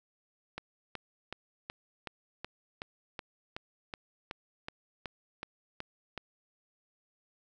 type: click train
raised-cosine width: 0.3 ms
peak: -22 dBFS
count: 16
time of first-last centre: 0.58-6.177 s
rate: 2.68 Hz
effects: none